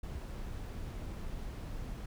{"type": "noise", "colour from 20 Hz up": "brown", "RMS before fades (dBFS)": -41, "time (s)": [0.03, 2.06], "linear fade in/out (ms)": 5, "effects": []}